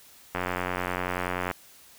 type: click train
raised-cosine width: 0.5 ms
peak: -13 dBFS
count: 106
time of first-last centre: 0.35-1.513 s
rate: 90.3 Hz
effects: white hiss -53 dBFS RMS until 1.98 s